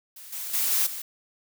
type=noise with level steps; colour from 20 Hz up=blue; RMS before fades=-44 / -34 / -25 / -23 / -35 dBFS; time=0.16-1.02 s; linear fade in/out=5 ms; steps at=0.32 / 0.53 / 0.71 / 0.86 s; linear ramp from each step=10 ms; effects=none